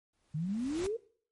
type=noise with exponential growth; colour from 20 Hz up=pink; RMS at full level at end=-40 dBFS; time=0.13-0.87 s; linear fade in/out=5 ms; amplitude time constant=160 ms
type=exponential sweep; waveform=sine; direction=up; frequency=145 to 474.2 Hz; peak=-31 dBFS; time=0.34-0.97 s; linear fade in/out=10 ms
effects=noise-tail reverb RT60 0.5 s tail -20 dB re dry + MP3 48 kbps